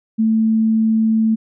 sine tone, 221.5 Hz, A3, 12 cents sharp, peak -12 dBFS, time 0.18-1.36 s, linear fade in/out 20 ms, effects none

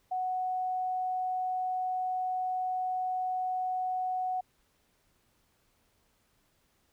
sine tone, 740 Hz, F#5, in tune, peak -29 dBFS, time 0.11-4.41 s, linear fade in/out 10 ms, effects pink hiss -71 dBFS RMS until 6.92 s

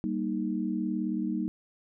sine chord, Eb major, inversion first, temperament just, 194.45 / 233.3 / 311.1 Hz, G3 / Bb3 / Eb4, -14 / +2 / 0 cents, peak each -32 dBFS, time 0.04-1.48 s, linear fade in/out 0 ms, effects none

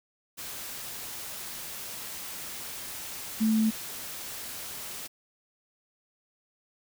sine tone in noise, 219.9 Hz, A3, 1 cent flat, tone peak -21 dBFS, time 3.4-3.71 s, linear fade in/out 20 ms, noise white, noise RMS -39 dBFS, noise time 0.37-5.08 s, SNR +15 dB, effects none

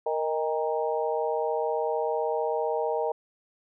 harmonic tone with a mistuned harmonic, 155.56 Hz, D#3, in tune, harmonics 3 / 4 / 5 / 6, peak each -28 / -30 / -32 / -34 dBFS, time 0.06-3.12 s, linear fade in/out 5 ms, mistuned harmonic 5, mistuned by +54 cents, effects none

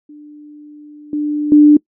sine tone with level steps, 297.1 Hz, D4, 20 cents sharp, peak -34 / -15 / -3 dBFS, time 0.09-1.77 s, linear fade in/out 5 ms, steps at 1.13 / 1.52 s, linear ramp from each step 2 ms, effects noise-tail reverb RT60 0.1 s tail -24 dB re dry

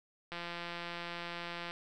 click train, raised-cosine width 0.3 ms, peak -25 dBFS, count 240, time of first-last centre 0.32-1.71 s, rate 172 Hz, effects none

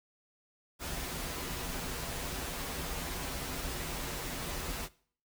pink noise with comb filter, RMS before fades -38 dBFS, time 0.79-4.89 s, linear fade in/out 50 ms, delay 9.5 ms, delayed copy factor -0.65, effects noise-tail reverb RT60 0.5 s tail -20 dB re dry

